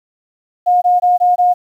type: tone bursts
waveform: sine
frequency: 717 Hz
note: F5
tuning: 45 cents sharp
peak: -8 dBFS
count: 5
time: 0.66-1.54 s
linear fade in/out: 20 ms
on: 160 ms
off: 20 ms
effects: 8-bit